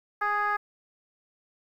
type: tone with frequency modulation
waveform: sine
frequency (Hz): 1244.5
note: D#6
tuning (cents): 0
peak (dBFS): -23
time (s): 0.21-0.57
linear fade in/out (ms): 10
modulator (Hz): 417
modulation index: 1.2
effects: tanh soft clip ceiling -19 dBFS + 10-bit